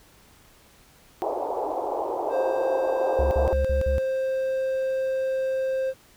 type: band-pass noise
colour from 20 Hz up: white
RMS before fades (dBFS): -28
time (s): 1.22-3.53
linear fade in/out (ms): 0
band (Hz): 340 to 900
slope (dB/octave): 48
type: tone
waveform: triangle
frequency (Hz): 527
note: C5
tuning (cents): +12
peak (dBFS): -21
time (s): 2.29-5.94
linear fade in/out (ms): 50
type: tone bursts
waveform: triangle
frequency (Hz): 69.3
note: C#2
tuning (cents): 0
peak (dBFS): -20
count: 5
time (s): 3.19-3.982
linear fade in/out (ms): 0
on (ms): 120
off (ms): 48
effects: pink hiss -55 dBFS RMS until 6.16 s